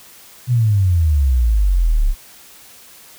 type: exponential sweep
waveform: sine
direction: down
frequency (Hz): 127.7 to 32.7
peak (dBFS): -11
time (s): 0.47-2.15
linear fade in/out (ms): 50
effects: white hiss -43 dBFS RMS until 3.18 s